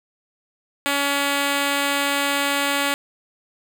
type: tone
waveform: 5% pulse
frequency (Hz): 282.3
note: C#4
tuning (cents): +32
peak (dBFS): -8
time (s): 0.86-2.94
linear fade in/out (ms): 0
effects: none